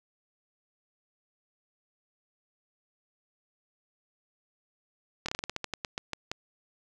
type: slowing click train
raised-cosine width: 0.2 ms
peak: -15 dBFS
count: 14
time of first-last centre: 5.26-6.315 s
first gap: 25 ms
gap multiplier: 1.18
effects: none